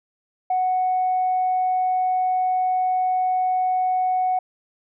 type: tone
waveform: sine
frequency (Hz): 740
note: F#5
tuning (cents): 0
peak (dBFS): -17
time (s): 0.5-4.39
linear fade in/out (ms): 5
effects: tanh soft clip ceiling -14 dBFS